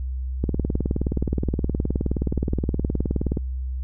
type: click train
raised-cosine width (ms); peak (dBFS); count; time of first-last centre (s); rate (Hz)
3; -10; 57; 0.44-3.372; 19.1
effects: added 64 Hz sine -25 dBFS peak until 3.83 s